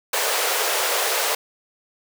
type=high-pass noise; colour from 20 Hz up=pink; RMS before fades=-22 dBFS; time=0.13-1.35 s; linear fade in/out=5 ms; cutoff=420 Hz; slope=48 dB/octave; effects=none